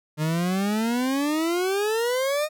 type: exponential sweep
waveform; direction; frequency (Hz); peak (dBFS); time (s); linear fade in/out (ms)
40% pulse; up; 150 to 622.3; -21; 0.17-2.49; 50
effects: none